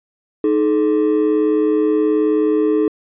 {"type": "ring-modulated tone", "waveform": "triangle", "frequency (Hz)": 369.9, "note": "F#4", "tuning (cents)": 0, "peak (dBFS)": -7, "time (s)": [0.44, 2.88], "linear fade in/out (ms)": 2, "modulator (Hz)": 59.4, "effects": ["tanh soft clip ceiling -5 dBFS", "resampled to 8000 Hz"]}